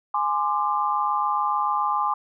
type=tone cluster; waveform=sine; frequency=832 / 1041 / 1188 Hz; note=G#5 / C6 / D6; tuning=+3 / -9 / +20 cents; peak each=-25 dBFS; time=0.14-2.14 s; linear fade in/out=5 ms; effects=none